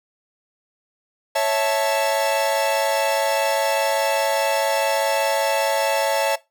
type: chord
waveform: 45% pulse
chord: A major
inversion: first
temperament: equal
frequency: 554.4 / 659.3 / 880 Hz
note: C#5 / E5 / A5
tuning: 0 / 0 / 0 cents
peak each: -22 / -22 / -23 dBFS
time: 1.35-6.36 s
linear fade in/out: 10 ms
effects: noise-tail reverb RT60 0.2 s tail -19 dB re dry